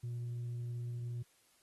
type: tone with tanh clipping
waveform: sine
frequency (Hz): 120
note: B2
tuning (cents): -49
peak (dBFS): -38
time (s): 0.03-1.23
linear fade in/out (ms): 10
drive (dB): 1
effects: white hiss -70 dBFS RMS until 1.62 s + AAC 32 kbps